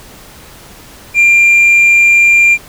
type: tone with hard clipping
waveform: triangle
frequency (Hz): 2386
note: D7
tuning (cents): +27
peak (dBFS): -3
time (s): 1.14-2.58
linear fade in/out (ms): 50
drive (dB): 1
effects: pink hiss -36 dBFS RMS until 2.68 s